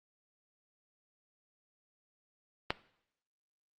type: click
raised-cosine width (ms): 0.3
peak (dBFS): -12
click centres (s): 2.705
effects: noise-tail reverb RT60 0.7 s tail -18 dB re dry + Opus 24 kbps